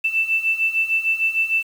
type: beating tone pair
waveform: sine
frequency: 2653 / 2659.6 Hz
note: E7 / E7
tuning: +10 / +15 cents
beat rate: 6.6 Hz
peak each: -23 / -19 dBFS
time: 0.04-1.63 s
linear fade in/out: 10 ms
effects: 7-bit